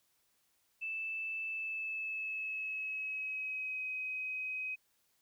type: tone with pitch glide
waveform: sine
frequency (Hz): 2637 to 2525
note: E7 to D#7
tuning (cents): 0 to +25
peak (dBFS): -36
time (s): 0.81-4.76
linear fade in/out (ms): 20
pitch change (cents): -75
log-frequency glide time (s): 1.47-3.85
effects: white hiss -75 dBFS RMS until 5.21 s